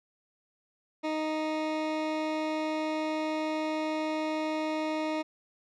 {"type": "tone", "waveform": "20% pulse", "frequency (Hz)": 311.1, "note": "D#4", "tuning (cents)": 0, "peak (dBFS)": -24, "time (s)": [1.03, 5.23], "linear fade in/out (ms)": 20, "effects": ["low-pass 4000 Hz 12 dB/octave"]}